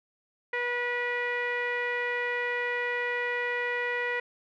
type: tone with low-pass filter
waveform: sawtooth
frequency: 486 Hz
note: B4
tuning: 28 cents flat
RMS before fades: -30 dBFS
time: 0.53-4.2 s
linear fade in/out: 5 ms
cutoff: 2100 Hz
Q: 9.9
effects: none